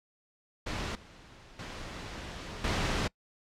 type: noise with level steps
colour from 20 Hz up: pink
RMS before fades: -35 / -53 / -41 / -30 dBFS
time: 0.66-3.08 s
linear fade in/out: 10 ms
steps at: 0.95 / 1.59 / 2.64 s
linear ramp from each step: 2 ms
effects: noise-tail reverb RT60 0.1 s tail -25 dB re dry + low-pass 5000 Hz 12 dB/octave